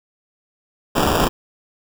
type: noise with sample-and-hold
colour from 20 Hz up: blue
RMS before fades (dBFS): -17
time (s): 0.95-1.29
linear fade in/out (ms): 20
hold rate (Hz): 2100
effects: none